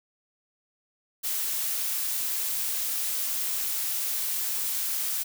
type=noise; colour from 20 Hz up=blue; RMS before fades=-29 dBFS; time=1.23-5.24 s; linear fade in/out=20 ms; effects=none